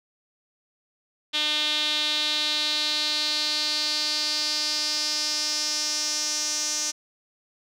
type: tone with band-pass filter sweep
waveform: sawtooth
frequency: 301.8 Hz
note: D4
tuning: 47 cents sharp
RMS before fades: -26 dBFS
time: 1.33-6.92 s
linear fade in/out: 20 ms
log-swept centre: 3500 to 6000 Hz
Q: 4.8
effects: none